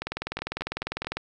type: two click trains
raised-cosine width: 0.3 ms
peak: -13 / -24 dBFS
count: 24 / 4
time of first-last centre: 0.02-1.17 / 0.39-1.046 s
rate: 20 / 4.57 Hz
effects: none